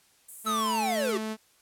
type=high-pass noise; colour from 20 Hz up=white; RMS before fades=-41 dBFS; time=0.28-1.12 s; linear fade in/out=10 ms; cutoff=7900 Hz; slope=48 dB/octave
type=tone with pitch glide; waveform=sawtooth; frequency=220 to 218.2 Hz; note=A3 to A3; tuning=0 to -14 cents; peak=-27 dBFS; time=0.44-1.37 s; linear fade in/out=50 ms; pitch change=-14 cents; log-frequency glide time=0.72-1.19 s
type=linear sweep; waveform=square; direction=down; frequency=1318.5 to 357.7 Hz; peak=-27 dBFS; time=0.46-1.18 s; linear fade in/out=10 ms
effects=white hiss -63 dBFS RMS until 1.61 s + low-pass 12000 Hz 12 dB/octave